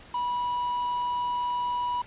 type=tone with quantisation; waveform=triangle; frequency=977 Hz; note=B5; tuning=19 cents flat; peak=-24 dBFS; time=0.14-2.02 s; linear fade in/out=5 ms; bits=7; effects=pink hiss -49 dBFS RMS until 2.06 s + resampled to 8000 Hz